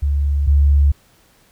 sine tone pair in turn, 71.3 / 71.3 Hz, C#2 / C#2, +49 / +49 cents, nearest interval unison, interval 0 cents, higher neither, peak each -14 / -9 dBFS, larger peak second, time 0.02-0.47 / 0.47-0.92 s, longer neither, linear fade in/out 10 ms, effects pink hiss -54 dBFS RMS until 1.51 s

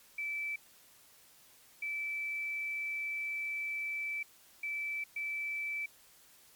sine tone bursts at uneven times, 2318 Hz, D7, 23 cents flat, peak -34 dBFS, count 4, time 0.18-0.56 / 1.82-4.23 / 4.63-5.04 / 5.16-5.86 s, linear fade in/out 5 ms, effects white hiss -61 dBFS RMS until 6.55 s + MP3 96 kbps

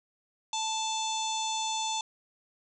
harmonic tone with a mistuned harmonic, 880 Hz, A5, in tune, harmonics 1 / 3 / 4 / 5 / 6 / 7 / 8 / 9, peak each -32 / -42 / -35 / -42 / -49 / -38 / -40 / -47 dBFS, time 0.53-2.01 s, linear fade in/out 2 ms, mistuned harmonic 5, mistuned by -22 cents, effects none

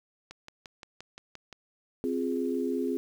click train, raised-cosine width 0.2 ms, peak -26 dBFS, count 8, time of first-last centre 0.31-1.527 s, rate 5.75 Hz
sine chord, F minor, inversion second, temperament equal, 261.6 / 349.2 / 415.3 Hz, C4 / F4 / Ab4, 0 / 0 / 0 cents, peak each -30 / -33 / -32 dBFS, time 2.04-2.97 s, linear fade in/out 0 ms
effects 9-bit

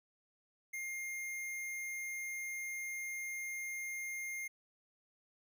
square tone, 2120 Hz, C7, 22 cents sharp, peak -40 dBFS, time 0.73-4.48 s, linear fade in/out 10 ms, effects none

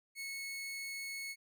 sawtooth tone, 2197 Hz, C#7, 16 cents flat, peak -37 dBFS, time 0.15-1.36 s, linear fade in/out 50 ms, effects none

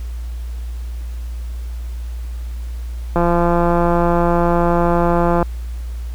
click train, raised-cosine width 1 ms, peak -3 dBFS, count 391, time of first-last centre 3.16-5.427 s, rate 172 Hz, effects added 59 Hz sine -23 dBFS peak until 6.14 s + pink hiss -46 dBFS RMS until 6.14 s

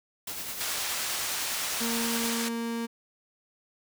white noise with tremolo, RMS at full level -35 dBFS, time 0.27-2.34 s, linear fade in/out 5 ms, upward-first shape sine, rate 9.7 Hz, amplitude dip 35%
white band-pass noise, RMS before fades -33 dBFS, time 0.6-2.49 s, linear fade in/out 10 ms, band 620 to 8600 Hz, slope 12 dB/octave
35% pulse tone, 231.6 Hz, A#3, 11 cents flat, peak -28 dBFS, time 1.8-2.87 s, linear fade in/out 20 ms
effects none

